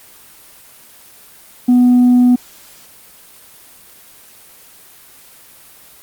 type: tone with tanh clipping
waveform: sine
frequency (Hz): 246.9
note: B3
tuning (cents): 0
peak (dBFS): -7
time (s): 1.68-2.36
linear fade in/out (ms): 10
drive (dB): 1
effects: white hiss -42 dBFS RMS until 6.02 s + Opus 24 kbps